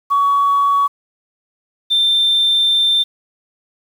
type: tone pair in turn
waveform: sine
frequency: 1126 / 3575 Hz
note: C#6 / A7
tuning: +27 / +27 cents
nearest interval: octave + minor sixth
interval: 2000 cents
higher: second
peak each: -10 dBFS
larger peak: neither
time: 0.1-0.88 / 1.9-3.04 s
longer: second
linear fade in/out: 20 ms
effects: tanh soft clip ceiling -7 dBFS + 7-bit